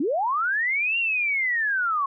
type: linear two-way sweep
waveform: sine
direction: up then down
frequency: 247 to 2794 to 1076 Hz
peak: -21 dBFS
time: 0-2.06 s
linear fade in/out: 5 ms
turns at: 0.98 s
effects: none